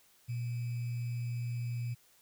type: tone with sample-and-hold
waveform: sine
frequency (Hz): 120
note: B2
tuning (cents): -49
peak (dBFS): -33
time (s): 0.28-1.95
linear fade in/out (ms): 20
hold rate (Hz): 2450
effects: white hiss -65 dBFS RMS until 2.21 s